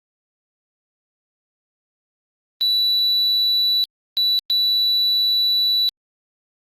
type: tone bursts at uneven times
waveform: sine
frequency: 3951 Hz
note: B7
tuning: in tune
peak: -13 dBFS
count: 3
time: 2.61-3.84 / 4.17-4.39 / 4.5-5.89 s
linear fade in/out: 0 ms
effects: tanh soft clip ceiling -14 dBFS + Opus 24 kbps